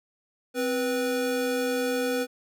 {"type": "tone pair together", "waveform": "square", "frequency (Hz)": [260.6, 491], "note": ["C4", "B4"], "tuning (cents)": [-7, -10], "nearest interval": "major seventh", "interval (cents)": 1097, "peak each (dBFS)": [-30, -27], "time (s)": [0.54, 2.27], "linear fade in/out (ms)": 50, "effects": []}